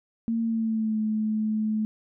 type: tone with pitch glide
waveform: sine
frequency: 228.4 to 216.1 Hz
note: A#3 to A3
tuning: -35 to -31 cents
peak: -23 dBFS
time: 0.28-1.85 s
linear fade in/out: 0 ms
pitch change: -96 cents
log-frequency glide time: 0.43-0.99 s
effects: none